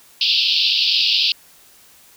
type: band-pass noise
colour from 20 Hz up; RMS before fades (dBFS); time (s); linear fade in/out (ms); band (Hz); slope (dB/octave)
white; -17; 0.21-1.32; 2; 2600 to 5000; 96
effects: white hiss -49 dBFS RMS until 2.16 s